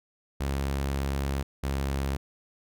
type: tone pair in turn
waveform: sawtooth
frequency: 68.8 / 68.43 Hz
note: C#2 / C#2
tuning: -12 / -22 cents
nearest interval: unison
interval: 10 cents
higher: first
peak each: -23 dBFS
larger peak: neither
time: 0.4-1.43 / 1.63-2.17 s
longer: first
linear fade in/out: 10 ms
effects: none